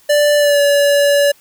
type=tone with pitch glide; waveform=square; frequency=587.3 to 571.9 Hz; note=D5 to D5; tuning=0 to -46 cents; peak=-10 dBFS; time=0.09-1.32 s; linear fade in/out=10 ms; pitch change=-46 cents; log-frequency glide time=0.37-0.61 s; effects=white hiss -50 dBFS RMS until 1.4 s